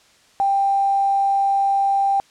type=tone with quantisation; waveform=sine; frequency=790 Hz; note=G5; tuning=13 cents sharp; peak=-15 dBFS; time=0.4-2.2 s; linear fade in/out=0 ms; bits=7; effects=white hiss -54 dBFS RMS until 2.3 s + low-pass 7000 Hz 12 dB/octave